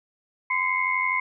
sine tone cluster, 1024 / 2092 / 2184 Hz, C6 / C7 / C#7, -38 / -1 / -26 cents, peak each -26 dBFS, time 0.5-1.2 s, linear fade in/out 5 ms, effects none

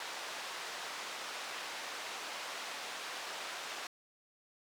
pink band-pass noise, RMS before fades -43 dBFS, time 0-3.87 s, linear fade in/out 2 ms, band 730 to 5800 Hz, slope 12 dB/octave, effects none

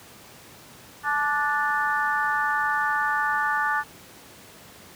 harmonic tone with a mistuned harmonic, 293.7 Hz, D4, in tune, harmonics 3 / 4 / 5 / 6, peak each -27 / -27 / -27 / -27 dBFS, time 1.03-3.84 s, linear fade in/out 50 ms, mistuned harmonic 3, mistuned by -28 cents, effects pink hiss -47 dBFS RMS until 4.95 s + high-pass 100 Hz 12 dB/octave

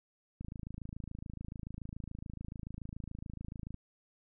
click train, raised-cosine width 5 ms, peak -30 dBFS, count 91, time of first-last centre 0.41-3.743 s, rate 27 Hz, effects none

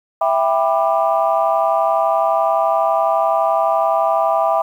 sine chord, E minor seventh, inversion none, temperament just, 659.3 / 791.1 / 988.9 / 1186.7 Hz, E5 / G5 / B5 / D6, 0 / +16 / +2 / +18 cents, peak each -16 / -18 / -21 / -21 dBFS, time 0.21-4.62 s, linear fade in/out 5 ms, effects tanh soft clip ceiling -3 dBFS + 8-bit

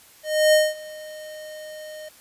square tone with ADSR envelope, 616 Hz, D#5, 17 cents flat, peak -13 dBFS, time 0.23-2.09 s, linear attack 300 ms, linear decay 210 ms, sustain -23 dB, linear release 8 ms, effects white hiss -51 dBFS RMS until 2.2 s + resampled to 32000 Hz

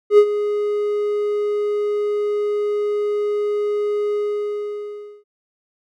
triangle tone with ADSR envelope, 415.3 Hz, G#4, in tune, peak -3 dBFS, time 0.1-5.24 s, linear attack 81 ms, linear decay 67 ms, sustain -13 dB, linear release 1100 ms, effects none

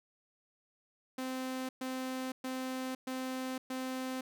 sawtooth tone bursts, 259 Hz, C4, 17 cents flat, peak -32 dBFS, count 5, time 1.18-4.21 s, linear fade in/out 5 ms, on 510 ms, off 120 ms, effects none

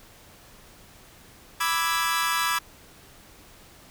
sawtooth chord, E dominant seventh, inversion second, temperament equal, 987.8 / 1174.7 / 1318.5 / 1661.2 Hz, B5 / D6 / E6 / G#6, 0 / 0 / 0 / 0 cents, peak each -25 / -25 / -25 / -25 dBFS, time 1.6-2.59 s, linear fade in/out 10 ms, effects pink hiss -51 dBFS RMS until 3.9 s

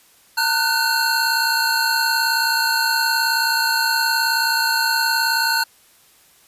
square tone cluster, 906 / 1461 / 1520 / 4241 Hz, A#5 / F#6 / F#6 / C8, -50 / -22 / +46 / +23 cents, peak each -23 dBFS, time 0.37-5.64 s, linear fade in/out 10 ms, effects white hiss -53 dBFS RMS until 6.47 s + resampled to 32000 Hz

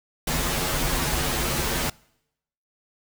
pink noise with comb filter, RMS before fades -25 dBFS, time 0.27-1.9 s, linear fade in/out 5 ms, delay 10 ms, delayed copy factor -1, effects noise-tail reverb RT60 0.8 s tail -25 dB re dry

